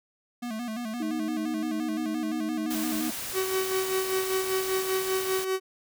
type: tone with vibrato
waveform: square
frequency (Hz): 229.9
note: A#3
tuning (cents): -24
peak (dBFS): -32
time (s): 0.42-3.11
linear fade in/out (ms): 10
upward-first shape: square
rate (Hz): 5.8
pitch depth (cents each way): 88
type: tone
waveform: sine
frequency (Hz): 311.1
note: D#4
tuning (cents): 0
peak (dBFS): -29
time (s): 1-3.1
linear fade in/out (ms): 5
type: noise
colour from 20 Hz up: white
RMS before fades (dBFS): -35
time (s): 2.7-5.45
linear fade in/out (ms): 10
type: tone with tremolo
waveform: 45% pulse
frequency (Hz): 378.4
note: F#4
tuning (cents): +39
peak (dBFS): -24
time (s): 3.33-5.6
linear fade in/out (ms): 50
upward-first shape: sine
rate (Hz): 5.1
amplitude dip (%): 55
effects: none

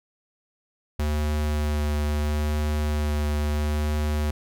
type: tone with vibrato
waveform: square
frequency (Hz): 74.8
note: D2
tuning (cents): +32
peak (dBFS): -23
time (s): 0.99-4.31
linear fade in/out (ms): 5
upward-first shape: triangle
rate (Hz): 0.75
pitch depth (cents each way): 15
effects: none

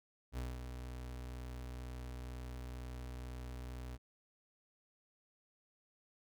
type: tone with ADSR envelope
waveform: 35% pulse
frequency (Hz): 62.1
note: B1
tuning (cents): +10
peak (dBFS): -36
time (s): 0.32-3.98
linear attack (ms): 55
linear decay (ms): 200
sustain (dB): -6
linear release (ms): 35
effects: none

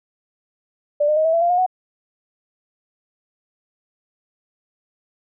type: tone with pitch steps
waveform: sine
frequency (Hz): 587.3 / 607 / 627.3 / 648.3 / 670 / 692.4 / 715.6 / 739.5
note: D5 / D#5 / D#5 / E5 / E5 / F5 / F5 / F#5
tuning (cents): 0 / -43 / +14 / -29 / +28 / -15 / +42 / -1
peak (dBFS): -14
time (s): 1-1.664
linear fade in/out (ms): 10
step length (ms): 83
effects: none

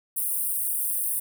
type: high-pass noise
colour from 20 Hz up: pink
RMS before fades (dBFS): -27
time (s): 0.16-1.2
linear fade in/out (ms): 10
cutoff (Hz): 8800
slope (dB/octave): 96
effects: none

